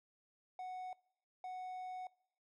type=tone bursts at uneven times; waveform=triangle; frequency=739 Hz; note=F#5; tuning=2 cents flat; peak=-40 dBFS; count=2; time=0.59-0.93 / 1.44-2.07 s; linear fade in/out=2 ms; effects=noise-tail reverb RT60 0.7 s tail -23 dB re dry + MP3 48 kbps